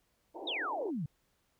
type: band-pass noise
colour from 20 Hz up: pink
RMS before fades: -44 dBFS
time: 0.34-0.91 s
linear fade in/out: 20 ms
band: 290 to 940 Hz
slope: 96 dB/octave
type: exponential sweep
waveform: sine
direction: down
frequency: 3893 to 133.2 Hz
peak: -33 dBFS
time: 0.47-1.06 s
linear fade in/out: 5 ms
effects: pink hiss -75 dBFS RMS until 1.59 s